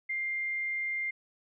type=tone; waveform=sine; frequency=2100 Hz; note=C7; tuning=6 cents sharp; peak=-30 dBFS; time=0.09-1.11 s; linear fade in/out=10 ms; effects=none